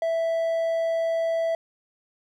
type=tone; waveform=triangle; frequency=659.3 Hz; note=E5; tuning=in tune; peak=-20 dBFS; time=0.02-1.55 s; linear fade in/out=2 ms; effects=none